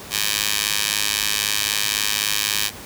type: tone with high-pass filter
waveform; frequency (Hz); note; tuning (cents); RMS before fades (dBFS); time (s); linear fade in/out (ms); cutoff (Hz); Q
15% pulse; 103.83; G#2; 0; -22; 0.1-2.71; 50; 3000; 0.88
effects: pink hiss -37 dBFS RMS until 2.85 s + high-pass 60 Hz 12 dB/octave